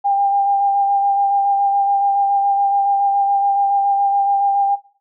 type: tone with vibrato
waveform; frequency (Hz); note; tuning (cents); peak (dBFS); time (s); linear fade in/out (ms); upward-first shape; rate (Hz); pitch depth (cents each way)
sine; 798; G5; +31; -13; 0.04-4.76; 20; square; 7.1; 12
effects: noise-tail reverb RT60 0.4 s tail -17 dB re dry